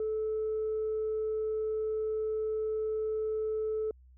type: tone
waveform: sine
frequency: 434.8 Hz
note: A4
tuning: 21 cents flat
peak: -28 dBFS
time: 0-3.91 s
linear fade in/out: 2 ms
effects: tanh soft clip ceiling -26 dBFS + added 63 Hz sine -54 dBFS peak until 4.17 s